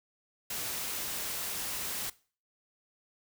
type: noise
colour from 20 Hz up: white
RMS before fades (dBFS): -36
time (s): 0.5-2.1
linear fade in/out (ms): 5
effects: noise-tail reverb RT60 0.4 s tail -20 dB re dry